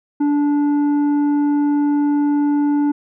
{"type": "tone with tanh clipping", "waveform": "triangle", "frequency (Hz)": 290.8, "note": "D4", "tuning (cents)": -17, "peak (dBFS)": -15, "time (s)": [0.2, 2.92], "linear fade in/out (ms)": 10, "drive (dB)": 11, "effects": []}